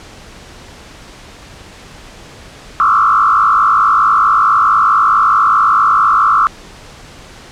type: tone with frequency modulation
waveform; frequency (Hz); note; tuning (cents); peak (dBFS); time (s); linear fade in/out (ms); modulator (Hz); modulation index
sine; 1234; D#6; -15; -7; 2.8-6.47; 0; 52.3; 2.8
effects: pink hiss -36 dBFS RMS until 7.51 s + low-pass 7000 Hz 12 dB/octave